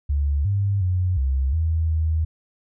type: tone with pitch steps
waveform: sine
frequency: 71.6 / 99.9 / 91 / 66.7 / 80.8 / 79.6 Hz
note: D2 / G2 / F#2 / C2 / E2 / D#2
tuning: -43 / +33 / -28 / +34 / -34 / +40 cents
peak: -18 dBFS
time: 0.09-2.25 s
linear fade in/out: 10 ms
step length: 360 ms
effects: none